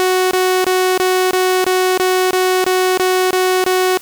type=tone bursts; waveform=sawtooth; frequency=370 Hz; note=F#4; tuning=in tune; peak=-8 dBFS; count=12; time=0-3.973 s; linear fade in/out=0 ms; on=310 ms; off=23 ms; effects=white hiss -39 dBFS RMS until 4.01 s